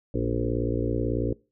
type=harmonic tone with a mistuned harmonic; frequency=58.27 Hz; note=A#1; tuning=in tune; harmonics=1 / 2 / 4 / 5 / 6 / 7 / 8 / 9; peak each=-31 / -30 / -34 / -30 / -33 / -34 / -33 / -36 dBFS; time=0.14-1.33 s; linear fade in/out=5 ms; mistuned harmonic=4; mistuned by=-37 cents; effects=noise-tail reverb RT60 0.3 s tail -23 dB re dry